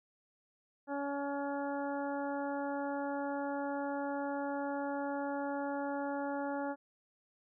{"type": "harmonic tone", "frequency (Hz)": 282.2, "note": "C#4", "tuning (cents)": 31, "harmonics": [1, 2, 3, 4, 5, 6], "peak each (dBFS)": [-38, -39, -40, -50, -46, -51], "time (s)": [0.87, 6.76], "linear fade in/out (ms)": 50, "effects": []}